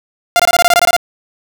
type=tone bursts; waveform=sawtooth; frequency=698.5 Hz; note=F5; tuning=in tune; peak=-3 dBFS; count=11; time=0.36-0.965 s; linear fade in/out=0 ms; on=35 ms; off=22 ms; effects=none